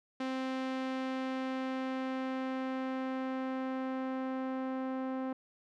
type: tone with low-pass filter sweep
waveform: sawtooth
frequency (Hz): 261.6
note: C4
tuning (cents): 0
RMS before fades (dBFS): -36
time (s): 0.2-5.33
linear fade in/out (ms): 5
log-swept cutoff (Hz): 3900 to 1200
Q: 0.73
effects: none